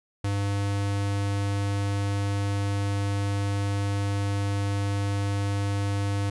square tone, 100.3 Hz, G2, 40 cents sharp, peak -25 dBFS, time 0.24-6.3 s, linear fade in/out 5 ms, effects resampled to 24000 Hz + 11-bit

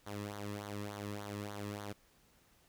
sawtooth tone with flanger, 102.7 Hz, G#2, 19 cents flat, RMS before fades -43 dBFS, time 0.06-1.93 s, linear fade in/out 10 ms, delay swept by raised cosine 0.38 to 1.38 ms, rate 3.4 Hz, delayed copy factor -0.7, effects pink hiss -68 dBFS RMS until 2.68 s

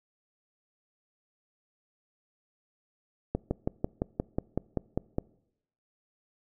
slowing click train, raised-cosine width 2 ms, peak -14 dBFS, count 11, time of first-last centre 3.35-5.184 s, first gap 160 ms, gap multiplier 1.03, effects noise-tail reverb RT60 0.8 s tail -24 dB re dry

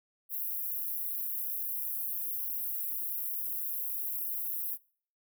pink high-pass noise, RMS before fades -35 dBFS, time 0.29-4.78 s, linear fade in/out 50 ms, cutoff 12000 Hz, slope 48 dB/octave, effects noise-tail reverb RT60 0.5 s tail -24 dB re dry

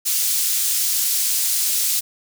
pink high-pass noise, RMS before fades -20 dBFS, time 0.05-2.01 s, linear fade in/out 20 ms, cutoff 6100 Hz, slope 12 dB/octave, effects none

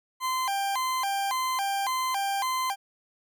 40% pulse tone with vibrato, 904 Hz, A5, 47 cents sharp, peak -25 dBFS, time 0.2-2.76 s, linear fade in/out 50 ms, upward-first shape square, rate 1.8 Hz, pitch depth 230 cents each way, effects none

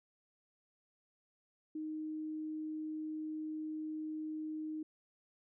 sine tone, 310.6 Hz, D#4, 3 cents flat, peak -38 dBFS, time 1.75-4.83 s, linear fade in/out 5 ms, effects none

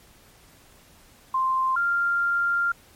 sine tone pair in turn, 1046.5 / 1393.1 Hz, C6 / F6, 0 / -5 cents, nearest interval perfect fourth, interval 495 cents, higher second, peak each -20 dBFS, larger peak neither, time 1.34-1.76 / 1.76-2.72 s, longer second, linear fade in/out 5 ms, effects pink hiss -54 dBFS RMS until 2.95 s + MP3 64 kbps

